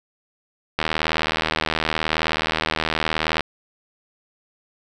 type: click train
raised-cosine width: 0.3 ms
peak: -4 dBFS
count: 208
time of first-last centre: 0.79-3.407 s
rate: 79.1 Hz
effects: none